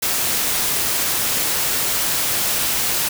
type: noise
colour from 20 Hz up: white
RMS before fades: -20 dBFS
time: 0.02-3.09 s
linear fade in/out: 10 ms
effects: none